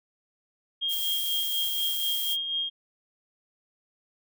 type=tone with tremolo; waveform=sine; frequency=3233 Hz; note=G#7; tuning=47 cents flat; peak=-25 dBFS; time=0.81-2.7 s; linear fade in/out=20 ms; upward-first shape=sine; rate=4.1 Hz; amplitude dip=45%
type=noise; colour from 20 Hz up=violet; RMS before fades=-32 dBFS; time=0.88-2.37 s; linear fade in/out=50 ms
effects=none